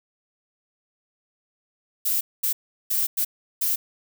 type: noise bursts at uneven times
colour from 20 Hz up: violet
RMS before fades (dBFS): -23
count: 5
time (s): 2.05-2.21 / 2.43-2.53 / 2.9-3.07 / 3.17-3.25 / 3.61-3.76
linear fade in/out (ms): 10
effects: none